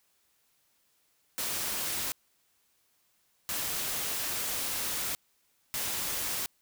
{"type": "noise bursts at uneven times", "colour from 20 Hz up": "white", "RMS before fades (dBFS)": -33, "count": 3, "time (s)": [[1.38, 2.12], [3.49, 5.15], [5.74, 6.46]], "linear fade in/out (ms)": 0, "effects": ["white hiss -71 dBFS RMS until 6.61 s"]}